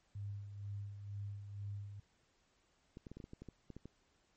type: tone with tremolo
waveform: sine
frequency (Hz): 101.2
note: G#2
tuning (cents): -44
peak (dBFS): -40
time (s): 0.15-2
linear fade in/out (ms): 5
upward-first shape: sine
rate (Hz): 2.1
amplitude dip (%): 55
type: clicks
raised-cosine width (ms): 3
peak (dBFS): -36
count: 12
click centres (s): 2.971 / 3.068 / 3.116 / 3.17 / 3.202 / 3.241 / 3.334 / 3.42 / 3.487 / 3.703 / 3.766 / 3.856
effects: pink hiss -75 dBFS RMS until 4.36 s + MP3 32 kbps